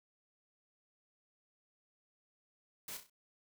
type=noise with echo; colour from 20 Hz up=white; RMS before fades=-45 dBFS; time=2.88-2.97 s; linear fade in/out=2 ms; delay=32 ms; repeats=4; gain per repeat=-7 dB; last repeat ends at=3.098 s; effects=none